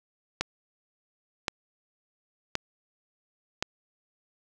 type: click train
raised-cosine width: 0.2 ms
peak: -9 dBFS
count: 4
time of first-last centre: 0.41-3.625 s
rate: 0.933 Hz
effects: none